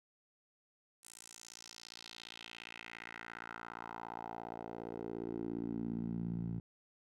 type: tone with band-pass filter sweep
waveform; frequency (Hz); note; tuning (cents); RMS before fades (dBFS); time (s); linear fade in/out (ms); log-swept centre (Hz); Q
10% pulse; 57.3; A#1; -29; -44; 1.03-6.6; 5; 9100 to 140; 2.6
effects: none